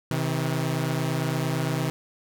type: tone pair together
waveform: sawtooth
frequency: 130.9 / 159.7 Hz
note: C3 / D#3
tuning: +1 / +45 cents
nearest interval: minor third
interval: 344 cents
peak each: -23 dBFS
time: 0.11-1.9 s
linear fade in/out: 0 ms
effects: none